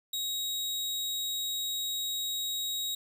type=tone; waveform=sawtooth; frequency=3800 Hz; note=A#7; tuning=33 cents sharp; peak=-28 dBFS; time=0.13-2.95 s; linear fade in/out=5 ms; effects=10-bit